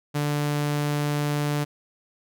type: tone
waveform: sawtooth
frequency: 146.83 Hz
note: D3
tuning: in tune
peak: -19 dBFS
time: 0.14-1.65 s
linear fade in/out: 20 ms
effects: none